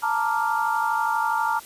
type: chord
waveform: sine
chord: Bb major seventh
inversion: third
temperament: equal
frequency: 880 / 932.3 / 1174.7 / 1396.9 Hz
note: A5 / Bb5 / D6 / F6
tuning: 0 / 0 / 0 / 0 cents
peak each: -25 / -25 / -29 / -27 dBFS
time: 0.02-1.6 s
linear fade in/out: 20 ms
effects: white hiss -44 dBFS RMS until 1.65 s + resampled to 32000 Hz